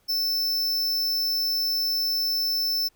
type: tone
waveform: square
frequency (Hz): 5300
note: E8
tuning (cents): +9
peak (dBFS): -23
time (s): 0.08-2.89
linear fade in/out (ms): 20
effects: pink hiss -65 dBFS RMS until 2.95 s